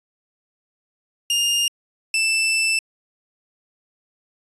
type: tone pair in turn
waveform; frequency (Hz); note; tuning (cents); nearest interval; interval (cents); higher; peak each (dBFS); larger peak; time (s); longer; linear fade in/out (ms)
sawtooth; 2820 / 2651; F7 / E7; +16 / +9; minor second; 107; first; -14; neither; 1.3-1.68 / 2.14-2.79; second; 2
effects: resampled to 24000 Hz